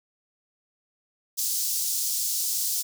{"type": "high-pass noise", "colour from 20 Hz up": "pink", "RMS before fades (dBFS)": -27, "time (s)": [1.37, 2.83], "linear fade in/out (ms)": 20, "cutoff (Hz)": 5100, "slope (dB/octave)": 24, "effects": []}